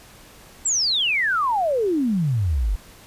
sine exponential sweep, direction down, 7902 to 43.55 Hz, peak -18 dBFS, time 0.65-2.76 s, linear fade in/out 10 ms, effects pink hiss -47 dBFS RMS until 3.06 s + resampled to 32000 Hz

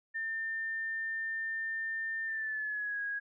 sine tone with pitch glide, 1800 to 1650.6 Hz, A6 to G#6, +39 to -11 cents, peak -33 dBFS, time 0.14-3.2 s, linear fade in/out 20 ms, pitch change -150 cents, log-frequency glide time 2.25-3 s, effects none

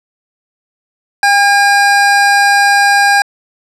square tone pair together, 803.9 / 1620 Hz, G5 / G#6, +43 / -43 cents, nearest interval octave, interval 1214 cents, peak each -10 dBFS, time 1.23-3.22 s, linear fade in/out 2 ms, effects low-pass 8000 Hz 12 dB/octave

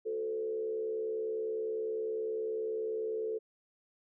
sine tone with frequency modulation, 440 Hz, A4, in tune, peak -32 dBFS, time 0.05-3.39 s, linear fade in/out 20 ms, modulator 69.8 Hz, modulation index 0.62, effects none

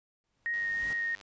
pink noise with exponential growth, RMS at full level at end -43 dBFS, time 0.24-0.93 s, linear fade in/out 0 ms, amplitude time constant 150 ms
sine tone with vibrato, 1864.7 Hz, A#6, in tune, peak -29 dBFS, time 0.46-1.15 s, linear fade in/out 0 ms, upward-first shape sine, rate 2.8 Hz, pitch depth 12 cents each way
click train, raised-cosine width 0.2 ms, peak -34 dBFS, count 68, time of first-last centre 0.54-1.212 s, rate 99.7 Hz
effects resampled to 16000 Hz

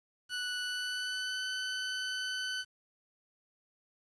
20% pulse tone with pitch glide, 1480 to 1510.2 Hz, F#6 to F#6, 0 to +35 cents, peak -29 dBFS, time 0.29-2.65 s, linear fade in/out 50 ms, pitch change +35 cents, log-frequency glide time 0.62-1.45 s, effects resampled to 22050 Hz + 10-bit

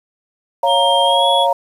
sine chord, Bb minor, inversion first, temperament equal, 554.4 / 698.5 / 932.3 Hz, Db5 / F5 / Bb5, 0 / 0 / 0 cents, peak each -17 / -17 / -15 dBFS, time 0.63-1.53 s, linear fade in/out 5 ms
triangle tone with pitch glide, 3200 to 3365 Hz, G7 to G#7, +35 to +22 cents, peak -15 dBFS, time 0.66-1.47 s, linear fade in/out 50 ms, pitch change +87 cents, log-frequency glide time 1.04-1.26 s
effects resampled to 32000 Hz + 7-bit

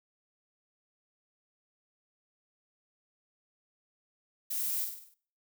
violet noise with echo, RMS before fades -34 dBFS, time 4.5-4.85 s, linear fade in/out 10 ms, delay 49 ms, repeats 6, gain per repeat -5 dB, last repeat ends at 5.144 s, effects noise-tail reverb RT60 0.5 s tail -21 dB re dry

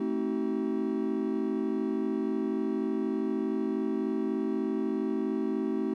triangle chord, A diminished seventh, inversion none, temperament just, 220 / 264 / 316.8 / 380.2 Hz, A3 / C4 / Eb4 / Gb4, 0 / +16 / +31 / +47 cents, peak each -31 dBFS, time 0-5.94 s, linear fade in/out 5 ms, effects none

